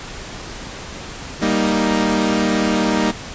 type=chord; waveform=sawtooth; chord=Eb major; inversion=first; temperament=equal; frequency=196 / 233.1 / 311.1 Hz; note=G3 / Bb3 / Eb4; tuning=0 / 0 / 0 cents; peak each=-16 dBFS; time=1.41-3.12 s; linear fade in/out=20 ms; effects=pink hiss -32 dBFS RMS until 3.34 s + resampled to 16000 Hz